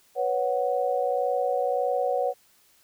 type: chord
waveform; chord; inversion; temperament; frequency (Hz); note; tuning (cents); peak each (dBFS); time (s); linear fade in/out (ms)
sine; B suspended second; none; just; 493.9 / 555.6 / 740.8; B4 / C#5 / F#5; 0 / +4 / +2; -27; 0.15-2.34; 50
effects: white hiss -61 dBFS RMS until 2.83 s